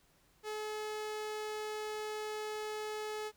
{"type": "tone with notch filter", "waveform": "sawtooth", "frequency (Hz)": 427.5, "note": "A4", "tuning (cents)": -50, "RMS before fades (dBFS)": -40, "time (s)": [0.43, 3.32], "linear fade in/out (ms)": 50, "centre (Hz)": 12000, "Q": 1.6, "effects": ["pink hiss -69 dBFS RMS until 3.36 s"]}